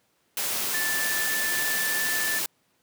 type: tone in noise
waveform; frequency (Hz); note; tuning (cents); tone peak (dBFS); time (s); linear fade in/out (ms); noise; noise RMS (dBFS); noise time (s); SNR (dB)
sine; 1757; A6; -3; -27; 0.74-2.39; 2; white; -28; 0.37-2.46; -2
effects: pink hiss -68 dBFS RMS until 2.82 s + high-pass 150 Hz 12 dB/octave